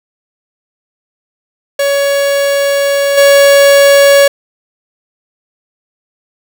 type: tone with level steps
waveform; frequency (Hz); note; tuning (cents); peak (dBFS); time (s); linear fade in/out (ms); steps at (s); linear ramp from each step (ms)
45% pulse; 561; C#5; +21; -9 / -3; 1.79-4.28; 5; 3.17; 10
effects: none